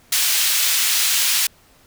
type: high-pass noise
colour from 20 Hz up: pink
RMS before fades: -18 dBFS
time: 0.12-1.47 s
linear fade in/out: 5 ms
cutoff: 2800 Hz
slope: 12 dB/octave
effects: pink hiss -53 dBFS RMS until 1.86 s